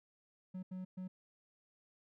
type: tone bursts at uneven times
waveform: triangle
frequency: 185 Hz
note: F#3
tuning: in tune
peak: -39 dBFS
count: 3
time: 0.54-0.63 / 0.71-0.85 / 0.97-1.08 s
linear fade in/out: 10 ms
effects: none